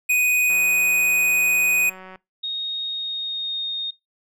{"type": "tone", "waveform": "square", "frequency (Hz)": 2489, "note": "D#7", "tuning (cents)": 0, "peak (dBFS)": -17, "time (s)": [0.09, 1.9], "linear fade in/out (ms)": 10}
{"type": "click train", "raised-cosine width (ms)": 0.5, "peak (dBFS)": -26, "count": 311, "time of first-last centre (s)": [0.5, 2.158], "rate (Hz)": 187}
{"type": "tone with pitch glide", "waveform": "sine", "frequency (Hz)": [3729, 3695], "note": ["A#7", "A#7"], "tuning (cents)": [0, -16], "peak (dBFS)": -24, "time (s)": [2.43, 3.91], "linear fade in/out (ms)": 10, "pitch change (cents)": -16, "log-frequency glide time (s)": [2.86, 3.68]}
{"effects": ["noise-tail reverb RT60 0.2 s tail -22 dB re dry"]}